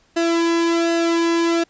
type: tone with flanger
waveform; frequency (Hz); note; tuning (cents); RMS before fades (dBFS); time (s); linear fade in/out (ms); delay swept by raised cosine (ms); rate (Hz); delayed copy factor
sawtooth; 335.5; E4; +31; -18; 0.16-1.64; 10; 0.88 to 1.63; 1.3; -0.7
effects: pink hiss -58 dBFS RMS until 1.69 s + resampled to 16000 Hz